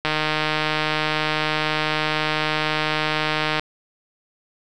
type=click train; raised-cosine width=0.3 ms; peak=-5 dBFS; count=547; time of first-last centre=0.05-3.595 s; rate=154 Hz; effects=none